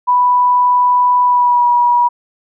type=tone with pitch glide; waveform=sine; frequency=987.8 to 966.4 Hz; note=B5 to B5; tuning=0 to -38 cents; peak=-8 dBFS; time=0.07-2.09 s; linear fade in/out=20 ms; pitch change=-38 cents; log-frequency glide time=1.24-1.66 s; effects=none